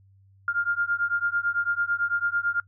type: beating tone pair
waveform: sine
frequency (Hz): 1400 / 1409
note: F6 / F6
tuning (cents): +4 / +15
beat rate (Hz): 9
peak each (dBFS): -26 / -26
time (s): 0.48-2.6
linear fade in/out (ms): 2
effects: noise-tail reverb RT60 0.1 s tail -23 dB re dry + added 97 Hz sine -54 dBFS peak until 2.67 s